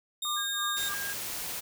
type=tone; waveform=sawtooth; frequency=3691 Hz; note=A#7; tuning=18 cents flat; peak=-28 dBFS; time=0.22-0.89 s; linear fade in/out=5 ms
type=tone with tremolo; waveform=triangle; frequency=1191 Hz; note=D6; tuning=24 cents sharp; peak=-29 dBFS; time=0.25-0.94 s; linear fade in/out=0 ms; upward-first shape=sine; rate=3 Hz; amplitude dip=100%
type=tone with vibrato; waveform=sine; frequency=1618 Hz; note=G#6; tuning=46 cents flat; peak=-35 dBFS; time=0.36-1.14 s; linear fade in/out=20 ms; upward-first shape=triangle; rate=7.1 Hz; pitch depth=9 cents each way
type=noise; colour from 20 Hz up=white; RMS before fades=-36 dBFS; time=0.76-1.61 s; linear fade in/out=20 ms
effects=none